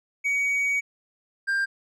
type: tone pair in turn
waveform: triangle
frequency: 2255 / 1591.3 Hz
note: C#7 / G6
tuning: +29 / +26 cents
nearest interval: tritone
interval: 603 cents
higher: first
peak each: -20 dBFS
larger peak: neither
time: 0.24-0.81 / 1.47-1.66 s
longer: first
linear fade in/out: 20 ms
effects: resampled to 24000 Hz